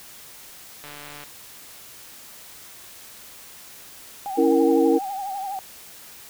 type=click train; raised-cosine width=0.3 ms; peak=-24 dBFS; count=59; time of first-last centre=0.84-1.237 s; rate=146 Hz
type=tone with vibrato; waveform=sine; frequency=784 Hz; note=G5; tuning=in tune; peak=-27 dBFS; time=4.26-5.59 s; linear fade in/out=0 ms; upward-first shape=triangle; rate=12 Hz; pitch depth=84 cents each way
type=chord; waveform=sine; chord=A# diminished; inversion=first; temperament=equal; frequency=277.2 / 329.6 / 466.2 Hz; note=C#4 / E4 / A#4; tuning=0 / 0 / 0 cents; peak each=-21 / -19 / -19 dBFS; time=4.37-4.99 s; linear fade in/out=20 ms
effects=white hiss -44 dBFS RMS until 6.29 s